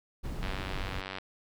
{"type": "noise", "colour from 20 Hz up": "brown", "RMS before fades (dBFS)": -36, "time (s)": [0.23, 1.02], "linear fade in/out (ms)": 20}
{"type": "click train", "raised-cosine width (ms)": 0.3, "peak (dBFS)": -21, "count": 73, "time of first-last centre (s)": [0.43, 1.185], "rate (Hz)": 95.4}
{"effects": []}